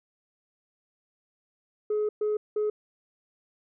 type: tone bursts at uneven times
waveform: sine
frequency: 423.1 Hz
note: G#4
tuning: 32 cents sharp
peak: -22 dBFS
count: 3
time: 1.9-2.09 / 2.21-2.37 / 2.56-2.7 s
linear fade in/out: 5 ms
effects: tanh soft clip ceiling -22 dBFS